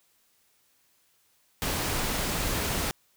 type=noise; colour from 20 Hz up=pink; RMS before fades=-29 dBFS; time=1.62-2.91 s; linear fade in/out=0 ms; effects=white hiss -67 dBFS RMS until 3.16 s